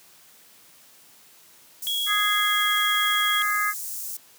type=high-pass noise; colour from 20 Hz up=white; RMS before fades=-33 dBFS; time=1.82-4.17 s; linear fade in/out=5 ms; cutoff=6100 Hz; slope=24 dB/octave
type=tone with pitch glide; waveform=sine; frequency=3322 to 3293 Hz; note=G#7 to G#7; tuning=0 to -15 cents; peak=-24 dBFS; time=1.87-3.42 s; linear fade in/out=0 ms; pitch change=-15 cents; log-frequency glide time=2.32-2.55 s
type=harmonic tone; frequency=415.3 Hz; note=G#4; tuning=in tune; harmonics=3 / 4 / 5; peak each=-25 / -26 / -27 dBFS; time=2.06-3.74 s; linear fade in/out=50 ms
effects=white hiss -53 dBFS RMS until 4.38 s + high-pass 100 Hz 12 dB/octave